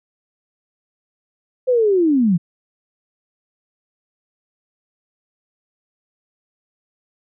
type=linear sweep; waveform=sine; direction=down; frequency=521 to 159.5 Hz; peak=-12 dBFS; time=1.67-2.38 s; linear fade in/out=20 ms; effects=none